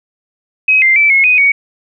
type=tone with pitch steps; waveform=sine; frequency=2538 / 2092 / 2320 / 2173 / 2496 / 2241 Hz; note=D#7 / C7 / D7 / C#7 / D#7 / C#7; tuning=+34 / -1 / -22 / -35 / +5 / +18 cents; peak=-6 dBFS; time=0.68-1.52 s; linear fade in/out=5 ms; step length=140 ms; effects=none